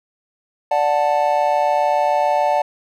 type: chord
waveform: triangle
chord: D major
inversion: none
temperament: just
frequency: 587.3 / 734.2 / 881 Hz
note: D5 / F#5 / A5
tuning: 0 / -14 / +2 cents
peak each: -17 dBFS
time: 0.71-2.62 s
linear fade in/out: 5 ms
effects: none